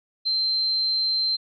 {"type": "tone", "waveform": "sine", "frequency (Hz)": 4123, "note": "C8", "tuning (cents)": -26, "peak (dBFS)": -20, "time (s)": [0.25, 1.37], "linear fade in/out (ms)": 20, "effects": ["MP3 64 kbps"]}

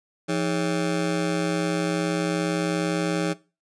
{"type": "ring-modulated tone", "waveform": "25% pulse", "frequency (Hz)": 242.7, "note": "B3", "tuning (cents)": -30, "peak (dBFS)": -16, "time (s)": [0.28, 3.34], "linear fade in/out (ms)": 20, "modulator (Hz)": 71.2, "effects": ["noise-tail reverb RT60 0.3 s tail -19 dB re dry", "resampled to 22050 Hz"]}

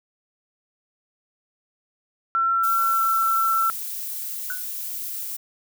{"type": "tone with pitch glide", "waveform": "sine", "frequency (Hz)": [1351, 1338.6], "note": ["E6", "E6"], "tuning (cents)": [42, 26], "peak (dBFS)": -18, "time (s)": [2.35, 3.7], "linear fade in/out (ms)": 0, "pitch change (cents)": -16, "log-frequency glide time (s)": [2.9, 3.01]}
{"type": "noise", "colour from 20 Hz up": "violet", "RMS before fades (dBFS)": -31, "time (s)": [2.63, 5.37], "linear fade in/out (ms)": 10}
{"type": "tone with exponential decay", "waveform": "sine", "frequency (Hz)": 1480, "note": "F#6", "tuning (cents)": 0, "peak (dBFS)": -25, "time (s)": [4.5, 4.67], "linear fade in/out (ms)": 1, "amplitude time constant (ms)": 36}
{"effects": []}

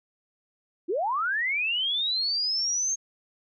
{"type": "linear sweep", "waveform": "sine", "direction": "up", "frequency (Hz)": [301, 6460], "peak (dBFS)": -24, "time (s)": [0.88, 2.96], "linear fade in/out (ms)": 20, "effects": []}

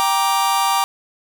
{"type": "chord", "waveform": "45% pulse", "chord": "G minor", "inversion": "none", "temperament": "just", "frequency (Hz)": [784, 940.8, 1176], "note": ["G5", "Bb5", "D6"], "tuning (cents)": [0, 16, 2], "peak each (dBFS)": -20, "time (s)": [0, 0.84], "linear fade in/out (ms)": 0, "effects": []}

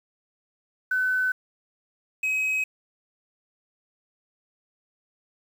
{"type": "tone pair in turn", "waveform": ["sine", "triangle"], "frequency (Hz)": [1511, 2541], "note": ["F#6", "D#7"], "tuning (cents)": [36, 36], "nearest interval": "major sixth", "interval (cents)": 900, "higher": "second", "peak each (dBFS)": -21, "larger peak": "neither", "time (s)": [[0.91, 1.32], [2.23, 2.64]], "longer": "neither", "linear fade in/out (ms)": 5, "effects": ["8-bit"]}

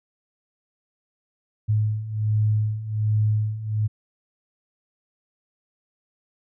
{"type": "beating tone pair", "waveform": "sine", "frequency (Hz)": [106.3, 107.6], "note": ["G#2", "A2"], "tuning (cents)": [41, -38], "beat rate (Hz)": 1.3, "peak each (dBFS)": [-25, -21], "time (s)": [1.68, 3.88], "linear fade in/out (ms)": 20, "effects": []}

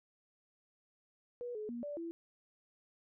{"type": "tone with pitch steps", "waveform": "sine", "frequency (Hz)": [485.2, 426.4, 237.8, 583, 334.6], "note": ["B4", "G#4", "A#3", "D5", "E4"], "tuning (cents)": [-31, 46, 35, -13, 26], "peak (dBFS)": -39, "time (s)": [1.41, 2.11], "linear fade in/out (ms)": 0, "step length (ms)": 140, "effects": []}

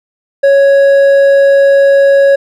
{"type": "tone with hard clipping", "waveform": "sine", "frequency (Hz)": 554.4, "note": "C#5", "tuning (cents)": 0, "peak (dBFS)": -5, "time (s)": [0.43, 2.36], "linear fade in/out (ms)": 10, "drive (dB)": 5, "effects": []}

